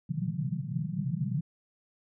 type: band-pass noise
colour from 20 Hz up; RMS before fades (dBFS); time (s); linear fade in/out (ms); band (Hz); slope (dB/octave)
pink; -32; 0.09-1.41; 5; 120 to 200; 96
effects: none